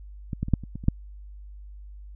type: clicks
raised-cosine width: 5 ms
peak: -17 / -14 / -20 / -6 / -24 / -21 / -25 / -6 dBFS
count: 8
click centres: 0.332 / 0.43 / 0.484 / 0.537 / 0.637 / 0.756 / 0.839 / 0.884 s
effects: added 50 Hz sine -40 dBFS peak until 2.15 s